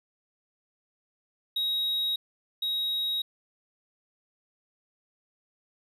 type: tone pair in turn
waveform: triangle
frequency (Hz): 3800 / 3800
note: A#7 / A#7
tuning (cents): +33 / +33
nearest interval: unison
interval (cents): 0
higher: neither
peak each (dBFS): -24 / -25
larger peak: first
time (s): 1.56-2.16 / 2.62-3.22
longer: neither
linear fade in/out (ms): 5
effects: none